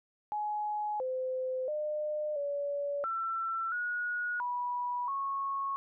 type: tone with pitch steps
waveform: sine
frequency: 841 / 515 / 604 / 571 / 1342 / 1452 / 977 / 1099 Hz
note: G#5 / C5 / D5 / D5 / E6 / F#6 / B5 / C#6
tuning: +22 / -28 / +48 / -49 / +31 / -33 / -19 / -15 cents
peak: -31 dBFS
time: 0.32-5.76 s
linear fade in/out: 0 ms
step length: 680 ms
effects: none